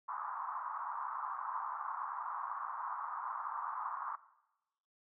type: band-pass noise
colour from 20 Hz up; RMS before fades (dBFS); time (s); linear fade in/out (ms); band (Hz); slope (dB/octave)
white; -41; 0.08-4.16; 10; 920 to 1200; 48
effects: noise-tail reverb RT60 0.9 s tail -17 dB re dry